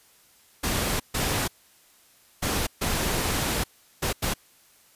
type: noise bursts at uneven times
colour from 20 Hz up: pink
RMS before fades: -26 dBFS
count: 6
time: 0.63-1 / 1.14-1.48 / 2.42-2.67 / 2.81-3.64 / 4.02-4.13 / 4.22-4.34 s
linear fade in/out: 10 ms
effects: white hiss -58 dBFS RMS until 4.95 s + resampled to 32000 Hz